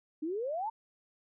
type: exponential sweep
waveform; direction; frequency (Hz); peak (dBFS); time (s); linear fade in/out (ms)
sine; up; 295.2 to 930; -32; 0.22-0.7; 10
effects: none